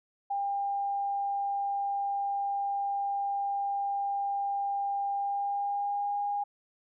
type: tone with pitch glide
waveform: sine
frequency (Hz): 800 to 814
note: G5 to G#5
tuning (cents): +35 to -35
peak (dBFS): -28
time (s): 0.3-6.44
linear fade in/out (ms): 10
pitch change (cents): +30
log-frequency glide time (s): 5.15-6.18
effects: none